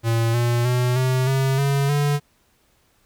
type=tone with pitch steps; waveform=square; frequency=114.9 / 119.43 / 124.15 / 129.05 / 134.14 / 139.43 / 144.93 Hz; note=A#2 / A#2 / B2 / C3 / C3 / C#3 / D3; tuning=-25 / +42 / +9 / -23 / +43 / +10 / -23 cents; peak=-18 dBFS; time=0.03-2.2 s; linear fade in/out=50 ms; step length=310 ms; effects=pink hiss -62 dBFS RMS until 3.05 s